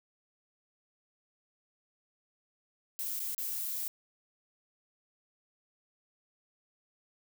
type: noise with dropouts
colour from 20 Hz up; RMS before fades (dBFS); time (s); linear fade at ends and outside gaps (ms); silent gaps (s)
violet; -36; 2.99-3.88; 0; 3.194-3.201 / 3.347-3.38
effects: none